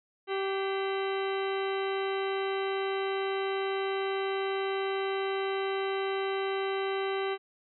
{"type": "harmonic tone with a mistuned harmonic", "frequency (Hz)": 388.6, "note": "G4", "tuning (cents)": -15, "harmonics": [1, 2, 3, 4, 5, 6, 7, 8, 10], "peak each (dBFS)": [-30, -37, -39, -42, -42, -47, -45, -44, -48], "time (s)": [0.27, 7.38], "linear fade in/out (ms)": 50, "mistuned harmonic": 5, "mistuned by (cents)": 70, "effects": []}